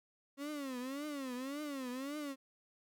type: tone with vibrato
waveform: 35% pulse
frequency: 272.8 Hz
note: C#4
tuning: 28 cents flat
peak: -38 dBFS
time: 0.37-2.36 s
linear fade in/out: 50 ms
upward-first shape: triangle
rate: 1.8 Hz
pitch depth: 200 cents each way
effects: none